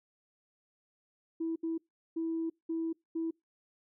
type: tone bursts at uneven times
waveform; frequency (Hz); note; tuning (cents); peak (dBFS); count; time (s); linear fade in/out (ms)
sine; 327.4; E4; -12; -30; 5; 1.4-1.56 / 1.63-1.78 / 2.16-2.5 / 2.69-2.93 / 3.15-3.31; 10
effects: noise-tail reverb RT60 0.2 s tail -26 dB re dry + tanh soft clip ceiling -26 dBFS